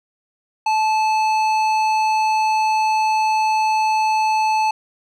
triangle tone with tanh clipping, 870 Hz, A5, 20 cents flat, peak -17 dBFS, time 0.66-4.71 s, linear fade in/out 5 ms, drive 17 dB, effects none

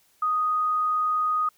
sine tone, 1244.5 Hz, D#6, in tune, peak -21 dBFS, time 0.22-1.49 s, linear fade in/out 5 ms, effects white hiss -63 dBFS RMS until 1.57 s

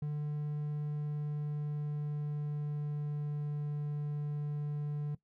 triangle tone with pitch glide, 148.6 to 147.4 Hz, D3 to D3, +21 to +7 cents, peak -31 dBFS, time 0.02-5.15 s, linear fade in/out 5 ms, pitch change -14 cents, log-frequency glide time 0.82-3.66 s, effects noise-tail reverb RT60 0.1 s tail -18 dB re dry

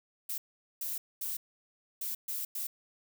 violet noise bursts at uneven times, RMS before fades -36 dBFS, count 6, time 0.29-0.38 / 0.81-0.98 / 1.21-1.37 / 2.01-2.15 / 2.28-2.45 / 2.55-2.67 s, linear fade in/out 5 ms, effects none

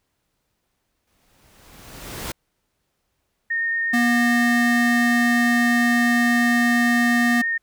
pink noise with exponential growth, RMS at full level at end -28 dBFS, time 1.07-2.32 s, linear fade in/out 5 ms, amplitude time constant 270 ms
sine tone with vibrato, 1838 Hz, A#6, 25 cents flat, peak -20 dBFS, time 3.5-7.58 s, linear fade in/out 10 ms, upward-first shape triangle, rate 8.6 Hz, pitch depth 9 cents each way
square tone, 240 Hz, B3, 49 cents flat, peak -18 dBFS, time 3.93-7.42 s, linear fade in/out 10 ms
effects pink hiss -73 dBFS RMS until 7.62 s

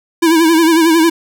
square tone with vibrato, 326.8 Hz, E4, 15 cents flat, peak -8 dBFS, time 0.22-1.1 s, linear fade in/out 10 ms, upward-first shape sine, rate 11 Hz, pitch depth 70 cents each way, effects none

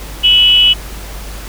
sine tone with frequency modulation, 2960 Hz, F#7, in tune, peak -5 dBFS, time 0.23-0.74 s, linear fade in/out 20 ms, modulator 365 Hz, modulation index 0.41, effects added 50 Hz sine -26 dBFS peak until 1.48 s + pink hiss -31 dBFS RMS until 1.48 s

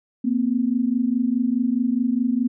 sine tone pair together, 233.1 / 257.9 Hz, A#3 / C4, 0 / -25 cents, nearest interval major second, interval 175 cents, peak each -21 dBFS, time 0.24-2.48 s, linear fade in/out 10 ms, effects none

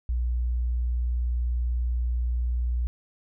sine tone, 60.3 Hz, B1, 41 cents flat, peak -23 dBFS, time 0.09-2.87 s, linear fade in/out 0 ms, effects none

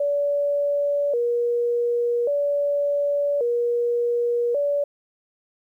sine tone with vibrato, 523.3 Hz, C5, in tune, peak -19 dBFS, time 0-4.84 s, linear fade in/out 5 ms, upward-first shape square, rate 0.44 Hz, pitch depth 160 cents each way, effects 10-bit

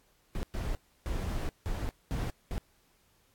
brown noise bursts at uneven times, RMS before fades -33 dBFS, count 6, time 0.35-0.43 / 0.54-0.75 / 1.06-1.49 / 1.66-1.89 / 2.11-2.3 / 2.51-2.58 s, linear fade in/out 0 ms, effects pink hiss -68 dBFS RMS until 3.34 s + AAC 64 kbps

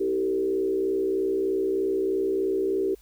sine tone with frequency modulation, 385.7 Hz, G4, 28 cents flat, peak -22 dBFS, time 0-2.95 s, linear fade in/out 10 ms, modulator 63.2 Hz, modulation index 0.86, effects added 50 Hz sine -53 dBFS peak until 3.01 s + white hiss -60 dBFS RMS until 3.01 s

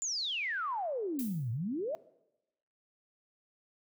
sine exponential two-way sweep, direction down then up, 7310 to 108.7 to 669 Hz, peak -32 dBFS, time 0.02-1.95 s, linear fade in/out 0 ms, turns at 1.51 s
violet noise with exponential decay, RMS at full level -39 dBFS, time 1.19-1.57 s, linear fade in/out 0 ms, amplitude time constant 81 ms
effects noise-tail reverb RT60 0.9 s tail -20 dB re dry

